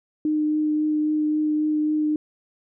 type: tone with vibrato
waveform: sine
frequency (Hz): 304.8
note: D#4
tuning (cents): -36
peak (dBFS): -19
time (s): 0.25-2.16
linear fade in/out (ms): 2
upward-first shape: triangle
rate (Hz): 3.7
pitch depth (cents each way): 11
effects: none